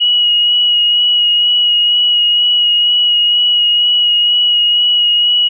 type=tone with vibrato; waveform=sine; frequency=2905 Hz; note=F#7; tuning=32 cents flat; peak=-8 dBFS; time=0-5.49 s; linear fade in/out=20 ms; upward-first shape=sine; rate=2.1 Hz; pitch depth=15 cents each way; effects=none